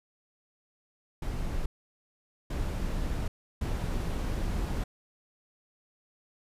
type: noise bursts at uneven times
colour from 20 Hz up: brown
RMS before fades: -31 dBFS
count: 3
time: 1.22-1.66 / 2.5-3.28 / 3.61-4.84 s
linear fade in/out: 5 ms
effects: resampled to 32000 Hz